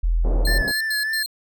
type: tone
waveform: sine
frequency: 41.77 Hz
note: E1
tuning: 24 cents sharp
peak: -16 dBFS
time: 0.03-0.62 s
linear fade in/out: 10 ms
type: low-pass noise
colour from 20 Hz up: white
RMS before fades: -30 dBFS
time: 0.24-0.72 s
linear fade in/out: 10 ms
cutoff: 640 Hz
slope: 24 dB/octave
type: tone bursts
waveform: sawtooth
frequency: 4186 Hz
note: C8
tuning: in tune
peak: -22 dBFS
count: 4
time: 0.45-1.261 s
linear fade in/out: 2 ms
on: 130 ms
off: 97 ms
type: tone with vibrato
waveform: triangle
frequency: 1739 Hz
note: A6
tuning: 21 cents flat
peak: -20 dBFS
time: 0.47-1.23 s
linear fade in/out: 5 ms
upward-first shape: sine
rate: 3.4 Hz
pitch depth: 40 cents each way
effects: none